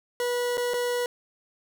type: tone with dropouts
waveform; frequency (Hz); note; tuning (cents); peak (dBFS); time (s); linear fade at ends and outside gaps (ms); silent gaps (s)
40% pulse; 487.2; B4; -24; -24; 0.2-1.06; 1; 0.572-0.578 / 0.736-0.74
effects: none